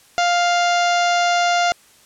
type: harmonic tone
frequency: 700 Hz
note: F5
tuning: 4 cents sharp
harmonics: 1 / 2 / 3 / 4 / 5 / 6 / 7 / 8 / 9 / 10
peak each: -16 / -22 / -26 / -28 / -30 / -32 / -33 / -34 / -35 / -36 dBFS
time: 0.18-1.72 s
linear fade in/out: 0 ms
effects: white hiss -51 dBFS RMS until 2.05 s + low-pass 11000 Hz 12 dB/octave